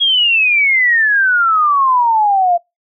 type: exponential sweep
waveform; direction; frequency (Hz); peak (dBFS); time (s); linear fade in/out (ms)
sine; down; 3322 to 683; -9; 0-2.58; 20
effects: noise-tail reverb RT60 0.2 s tail -24 dB re dry